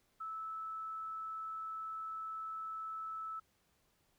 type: tone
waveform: sine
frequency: 1309 Hz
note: E6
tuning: 13 cents flat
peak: -40 dBFS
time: 0.2-3.4 s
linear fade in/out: 10 ms
effects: pink hiss -75 dBFS RMS until 4.18 s